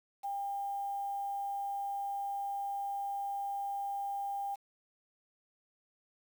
sine tone with quantisation, 800 Hz, G5, 35 cents sharp, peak -34 dBFS, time 0.23-4.56 s, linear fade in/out 20 ms, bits 9, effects none

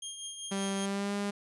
15% pulse tone with tremolo, 3223 Hz, G7, 47 cents sharp, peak -29 dBFS, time 0.02-0.86 s, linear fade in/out 5 ms, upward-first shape triangle, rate 5.2 Hz, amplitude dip 55%
sawtooth tone with pitch glide, 196 to 202.4 Hz, G3 to G#3, 0 to -44 cents, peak -27 dBFS, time 0.51-1.31 s, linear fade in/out 10 ms, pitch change +56 cents, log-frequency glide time 0.81-1.14 s
effects resampled to 24000 Hz

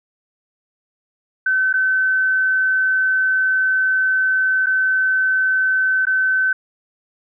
sine tone with dropouts, 1527 Hz, G6, 46 cents flat, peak -14 dBFS, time 1.46-6.53 s, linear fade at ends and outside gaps 5 ms, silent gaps 1.729-1.738 / 4.661-4.667 / 6.054-6.068 s, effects none

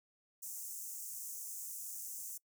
pink high-pass noise, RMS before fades -45 dBFS, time 0.42-2.38 s, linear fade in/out 10 ms, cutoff 6300 Hz, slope 48 dB/octave, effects noise-tail reverb RT60 0.1 s tail -23 dB re dry

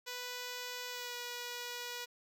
5% pulse tone with pitch glide, 493.9 to 485.4 Hz, B4 to B4, 0 to -30 cents, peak -29 dBFS, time 0.06-2.06 s, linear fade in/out 20 ms, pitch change -30 cents, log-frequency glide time 0.89-1.15 s, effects none

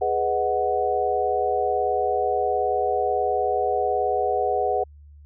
sine chord, G# minor seventh, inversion none, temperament equal, 415.3 / 493.9 / 622.3 / 740 Hz, G#4 / B4 / D#5 / F#5, 0 / 0 / 0 / 0 cents, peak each -26 / -26 / -29 / -23 dBFS, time 0.01-4.84 s, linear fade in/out 10 ms, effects added 73 Hz sine -44 dBFS peak until 5.25 s

